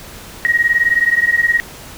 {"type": "beating tone pair", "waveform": "sine", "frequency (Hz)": [1879, 1898], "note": ["A#6", "A#6"], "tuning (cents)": [13, 31], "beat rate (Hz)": 19, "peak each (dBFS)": -14, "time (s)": [0.45, 1.6], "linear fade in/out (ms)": 0, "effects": ["pink hiss -35 dBFS RMS until 1.97 s"]}